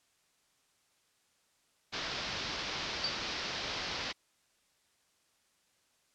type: low-pass noise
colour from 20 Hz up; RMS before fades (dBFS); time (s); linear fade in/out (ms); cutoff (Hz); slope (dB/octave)
white; -38; 1.92-4.13; 20; 5400; 48
type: tone with exponential decay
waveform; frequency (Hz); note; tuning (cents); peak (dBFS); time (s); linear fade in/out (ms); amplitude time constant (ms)
sine; 4616; D8; -31; -27; 3.04-3.21; 2; 35
effects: white hiss -72 dBFS RMS until 6.14 s + low-pass 9000 Hz 12 dB/octave